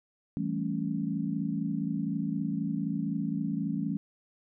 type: chord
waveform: sine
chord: A dominant seventh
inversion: second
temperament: equal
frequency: 164.81 / 196 / 220 / 277.2 Hz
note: E3 / G3 / A3 / C#4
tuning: 0 / 0 / 0 / 0 cents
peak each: -34 dBFS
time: 0.37-3.97 s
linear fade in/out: 0 ms
effects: none